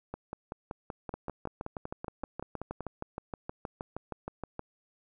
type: two click trains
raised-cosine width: 1 ms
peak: -22 / -23 dBFS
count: 23 / 15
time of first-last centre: 1.14-4.594 / 0.14-2.807 s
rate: 6.37 / 5.25 Hz
effects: none